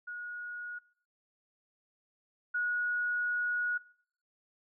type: tone pair in turn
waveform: sine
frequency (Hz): 1449 / 1455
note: F#6 / F#6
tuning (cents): -37 / -29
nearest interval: unison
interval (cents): 8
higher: second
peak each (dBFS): -38 / -29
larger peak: second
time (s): 0.07-0.79 / 2.54-3.78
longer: second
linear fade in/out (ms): 10
effects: noise-tail reverb RT60 0.6 s tail -22 dB re dry